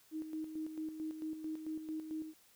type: tone with tremolo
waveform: sine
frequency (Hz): 313.8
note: D#4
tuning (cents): +15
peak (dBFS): -37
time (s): 0.11-2.34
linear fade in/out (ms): 50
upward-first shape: square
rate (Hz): 4.5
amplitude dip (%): 55
effects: white hiss -66 dBFS RMS until 2.55 s